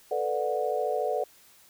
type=chord; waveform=sine; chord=B minor seventh; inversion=third; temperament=equal with one note detuned; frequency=440 / 493.9 / 587.3 / 731.1 Hz; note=A4 / B4 / D5 / F#5; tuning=0 / 0 / 0 / -21 cents; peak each=-31 dBFS; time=0.11-1.24 s; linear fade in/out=5 ms; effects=white hiss -57 dBFS RMS until 1.69 s